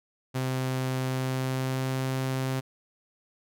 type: tone with pitch glide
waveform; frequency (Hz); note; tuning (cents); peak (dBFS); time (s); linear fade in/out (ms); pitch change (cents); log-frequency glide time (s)
sawtooth; 130 to 131.59; C3 to C3; -11 to +10; -23; 0.34-2.61; 20; +21; 1.06-2.1
effects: none